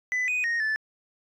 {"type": "tone with pitch steps", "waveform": "sine", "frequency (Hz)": [2000, 2491, 1862, 1747], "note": ["B6", "D#7", "A#6", "A6"], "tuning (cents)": [21, 1, -2, -13], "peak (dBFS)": -21, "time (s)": [0.12, 0.76], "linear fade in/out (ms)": 0, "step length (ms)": 160, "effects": ["tanh soft clip ceiling -23 dBFS"]}